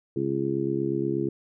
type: harmonic tone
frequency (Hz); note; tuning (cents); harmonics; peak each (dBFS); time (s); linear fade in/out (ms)
68.4; C#2; -23; 2 / 3 / 4 / 5 / 6; -32 / -34 / -32 / -27 / -31; 0.16-1.29; 5
effects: none